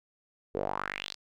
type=tone with band-pass filter sweep; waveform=sawtooth; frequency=48.93 Hz; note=G1; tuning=2 cents flat; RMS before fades=-35 dBFS; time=0.54-1.15 s; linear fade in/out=20 ms; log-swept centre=410 to 4900 Hz; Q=4.1; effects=none